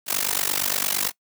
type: noise with amplitude modulation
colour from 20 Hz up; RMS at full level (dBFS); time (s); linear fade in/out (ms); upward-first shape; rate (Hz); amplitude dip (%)
white; -20; 0.06-1.12; 50; sine; 48.7; 100
effects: noise-tail reverb RT60 0.1 s tail -21 dB re dry + high-pass 150 Hz 12 dB/octave